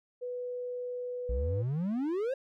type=tone; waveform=sine; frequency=493.9 Hz; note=B4; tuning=in tune; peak=-34 dBFS; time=0.21-1.63 s; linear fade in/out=20 ms
type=exponential sweep; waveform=triangle; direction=up; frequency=55 to 554.4 Hz; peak=-27 dBFS; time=1.29-2.34 s; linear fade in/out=5 ms
effects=none